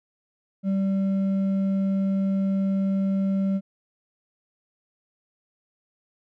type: tone with hard clipping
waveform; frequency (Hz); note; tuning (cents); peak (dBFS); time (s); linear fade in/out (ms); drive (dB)
sine; 194.2; G3; -16; -22; 0.63-3.61; 50; 4
effects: none